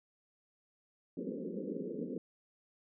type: band-pass noise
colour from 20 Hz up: pink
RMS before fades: -40 dBFS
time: 1.17-2.18 s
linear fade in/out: 2 ms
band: 170 to 520 Hz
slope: 96 dB/octave
effects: none

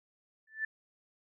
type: tone with exponential growth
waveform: sine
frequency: 1760 Hz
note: A6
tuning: in tune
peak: -28 dBFS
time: 0.47-0.65 s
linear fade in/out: 5 ms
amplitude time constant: 39 ms
effects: none

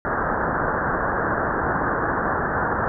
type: low-pass noise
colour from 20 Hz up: white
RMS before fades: -23 dBFS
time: 0.05-2.88 s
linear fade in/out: 0 ms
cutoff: 1700 Hz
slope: 96 dB/octave
effects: none

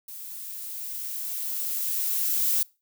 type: noise with level ramp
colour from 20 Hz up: violet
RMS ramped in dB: -40 to -23 dBFS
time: 0.08-2.63 s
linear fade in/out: 5 ms
effects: noise-tail reverb RT60 0.3 s tail -24 dB re dry

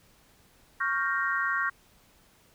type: chord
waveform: sine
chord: G half-diminished seventh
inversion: second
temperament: equal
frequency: 1108.7 / 1396.9 / 1568 / 1864.7 Hz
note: Db6 / F6 / G6 / Bb6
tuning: 0 / 0 / 0 / 0 cents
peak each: -31 dBFS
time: 0.8-1.7 s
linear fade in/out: 10 ms
effects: pink hiss -61 dBFS RMS until 2.54 s

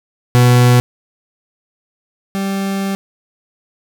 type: tone pair in turn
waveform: 40% pulse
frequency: 123.1 / 195.41 Hz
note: B2 / G3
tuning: -5 / -5 cents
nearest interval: minor sixth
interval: 800 cents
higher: second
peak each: -6 / -16 dBFS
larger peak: first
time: 0.35-0.8 / 2.35-2.95 s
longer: second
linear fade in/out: 0 ms
effects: none

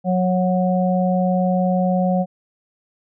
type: harmonic tone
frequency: 183.1 Hz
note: F#3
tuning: 18 cents flat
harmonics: 1 / 3 / 4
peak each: -17 / -22 / -23 dBFS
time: 0.04-2.26 s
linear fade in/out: 50 ms
effects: none

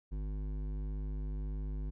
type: tone with hard clipping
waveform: triangle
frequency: 50.8 Hz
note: G#1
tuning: 38 cents flat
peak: -37 dBFS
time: 0.11-1.91 s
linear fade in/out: 20 ms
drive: 16 dB
effects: none

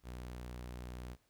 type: tone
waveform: sawtooth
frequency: 61.2 Hz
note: B1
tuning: 15 cents flat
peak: -40 dBFS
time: 0.03-1.17 s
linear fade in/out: 50 ms
effects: pink hiss -75 dBFS RMS until 1.29 s

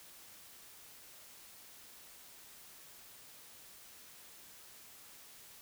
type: silence
effects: white hiss -56 dBFS RMS until 5.61 s

